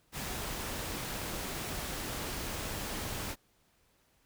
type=noise; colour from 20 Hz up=pink; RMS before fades=-38 dBFS; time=0.12-3.36 s; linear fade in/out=50 ms; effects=pink hiss -70 dBFS RMS until 4.25 s